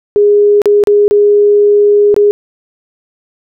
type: tone with dropouts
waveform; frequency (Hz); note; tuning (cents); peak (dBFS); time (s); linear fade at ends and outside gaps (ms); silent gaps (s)
sine; 412; G#4; -14; -4; 0.16-2.31; 0; 0.618-0.657 / 0.838-0.872 / 1.08-1.11 / 2.143-2.164
effects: none